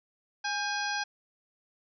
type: harmonic tone with a mistuned harmonic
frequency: 829 Hz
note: G#5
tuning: 3 cents flat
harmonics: 1 / 2 / 3 / 4 / 5 / 6 / 7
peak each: -34 / -33 / -40 / -42 / -42 / -39 / -42 dBFS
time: 0.44-1.04 s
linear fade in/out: 10 ms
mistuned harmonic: 2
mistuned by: -73 cents
effects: none

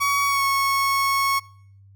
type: tone with pitch glide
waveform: 30% pulse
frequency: 1127 to 1101.3 Hz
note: C#6 to C#6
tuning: +28 to -12 cents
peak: -16 dBFS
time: 0-1.4 s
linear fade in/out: 20 ms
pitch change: -40 cents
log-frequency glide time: 0.26-0.44 s
effects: noise-tail reverb RT60 0.6 s tail -24 dB re dry + added 98 Hz sine -47 dBFS peak until 1.95 s

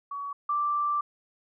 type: tone pair in turn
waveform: sine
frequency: 1130 / 1174.1 Hz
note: C#6 / D6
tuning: +33 / -1 cents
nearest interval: minor second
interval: 66 cents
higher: second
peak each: -32 / -24 dBFS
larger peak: second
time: 0.11-0.33 / 0.49-1.01 s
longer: second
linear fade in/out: 5 ms
effects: none

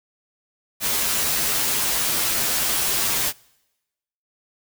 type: noise with comb filter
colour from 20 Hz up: white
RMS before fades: -22 dBFS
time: 0.8-3.33 s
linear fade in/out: 50 ms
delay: 11 ms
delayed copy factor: -0.95
effects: noise-tail reverb RT60 1.0 s tail -26 dB re dry

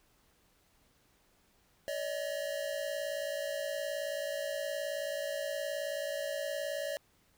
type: tone pair together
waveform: square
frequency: 570 / 628.9 Hz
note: C#5 / D#5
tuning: +48 / +18 cents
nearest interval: major second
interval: 170 cents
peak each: -37 / -39 dBFS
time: 1.88-6.97 s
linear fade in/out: 0 ms
effects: pink hiss -69 dBFS RMS until 7.37 s

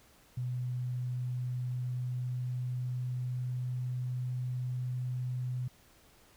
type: tone with pitch glide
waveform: sine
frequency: 124.6 to 125.61 Hz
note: B2 to B2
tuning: +16 to +30 cents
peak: -32 dBFS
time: 0.37-5.68 s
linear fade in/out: 5 ms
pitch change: +14 cents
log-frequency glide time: 0.96-4.44 s
effects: pink hiss -62 dBFS RMS until 6.36 s

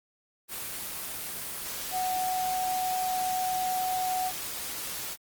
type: tone in noise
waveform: sine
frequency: 742 Hz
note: F#5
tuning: 5 cents sharp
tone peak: -27 dBFS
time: 1.91-4.32 s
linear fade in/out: 50 ms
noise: white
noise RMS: -36 dBFS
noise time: 0.48-5.17 s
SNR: +6 dB
effects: Opus 24 kbps

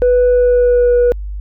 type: tone with pitch glide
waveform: sine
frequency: 493.9 to 485.7 Hz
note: B4 to B4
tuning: 0 to -29 cents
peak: -6 dBFS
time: 0.02-1.12 s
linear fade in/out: 0 ms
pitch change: -29 cents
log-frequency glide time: 0.27-0.94 s
effects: tanh soft clip ceiling -6 dBFS + added 50 Hz sine -21 dBFS peak until 1.4 s

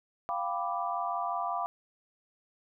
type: chord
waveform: sine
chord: G dominant seventh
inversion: third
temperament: equal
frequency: 698.5 / 784 / 987.8 / 1174.7 Hz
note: F5 / G5 / B5 / D6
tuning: 0 / 0 / 0 / 0 cents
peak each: -34 / -37 / -36 / -35 dBFS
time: 0.29-1.66 s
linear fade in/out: 0 ms
effects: none

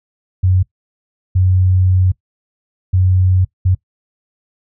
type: tone bursts at uneven times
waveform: sine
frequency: 92.5 Hz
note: F#2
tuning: in tune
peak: -9 dBFS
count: 4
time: 0.43-0.63 / 1.35-2.12 / 2.93-3.45 / 3.65-3.75 s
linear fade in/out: 10 ms
effects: noise-tail reverb RT60 0.1 s tail -20 dB re dry

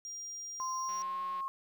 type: tone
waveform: triangle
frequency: 5700 Hz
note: F8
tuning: 34 cents sharp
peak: -39 dBFS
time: 0.05-1.02 s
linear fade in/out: 0 ms
type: tone with pitch glide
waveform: sine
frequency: 1043 to 1078.5 Hz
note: C6 to C#6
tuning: -6 to -48 cents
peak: -34 dBFS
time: 0.6-1.48 s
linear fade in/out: 0 ms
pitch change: +58 cents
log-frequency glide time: 0.75-1.23 s
type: click train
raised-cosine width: 0.3 ms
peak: -38 dBFS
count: 98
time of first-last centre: 0.89-1.406 s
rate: 188 Hz
effects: 11-bit

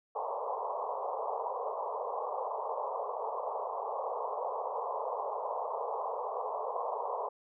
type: band-pass noise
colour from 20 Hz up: white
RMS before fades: -36 dBFS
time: 0.15-7.29 s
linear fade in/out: 10 ms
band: 430 to 1100 Hz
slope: 96 dB/octave
effects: none

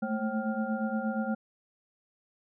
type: tone cluster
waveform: sine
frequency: 215.1 / 223.6 / 537 / 773 / 1403 Hz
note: A3 / A3 / C5 / G5 / F6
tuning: -39 / +28 / +45 / -24 / +8 cents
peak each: -33 / -32 / -37 / -38 / -40 dBFS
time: 0.02-1.35 s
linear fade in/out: 10 ms
effects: none

